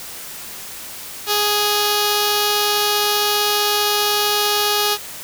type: tone with notch filter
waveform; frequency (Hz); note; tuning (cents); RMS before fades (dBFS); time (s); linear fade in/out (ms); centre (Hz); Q
5% pulse; 415.3; G#4; 0; -18; 1.26-4.98; 50; 2000; 1.9
effects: white hiss -33 dBFS RMS until 5.23 s